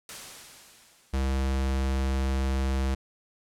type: noise with exponential decay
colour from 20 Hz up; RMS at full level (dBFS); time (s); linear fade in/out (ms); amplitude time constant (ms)
white; -38; 0.09-1.93; 1; 400
type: tone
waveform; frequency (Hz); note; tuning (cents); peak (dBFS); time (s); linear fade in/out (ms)
square; 66.6; C2; +31; -25; 1.13-2.95; 10
effects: low-pass 10000 Hz 12 dB/octave